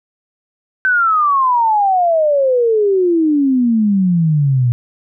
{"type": "exponential sweep", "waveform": "sine", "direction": "down", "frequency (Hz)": [1544, 118.4], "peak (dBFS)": -10, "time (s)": [0.85, 4.72], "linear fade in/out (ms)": 0, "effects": []}